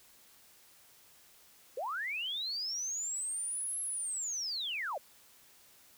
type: linear two-way sweep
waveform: sine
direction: up then down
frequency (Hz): 451.1 to 11150 to 501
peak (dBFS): -34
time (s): 1.77-4.98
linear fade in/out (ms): 5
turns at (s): 3.8
effects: white hiss -61 dBFS RMS until 5.97 s